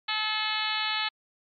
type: harmonic tone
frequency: 431.4 Hz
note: A4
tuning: 34 cents flat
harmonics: 2 / 3 / 4 / 5 / 6 / 7 / 8 / 9 / 10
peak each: -35 / -35 / -35 / -35 / -35 / -35 / -35 / -35 / -35 dBFS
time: 0.08-1.09 s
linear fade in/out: 10 ms
effects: MP3 64 kbps